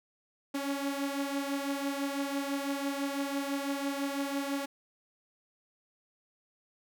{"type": "beating tone pair", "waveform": "sawtooth", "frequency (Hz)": [277.2, 283.2], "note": ["C#4", "C#4"], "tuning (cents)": [0, 37], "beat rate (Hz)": 6, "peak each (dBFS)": [-29, -33], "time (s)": [0.54, 4.66], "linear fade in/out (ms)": 10, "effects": []}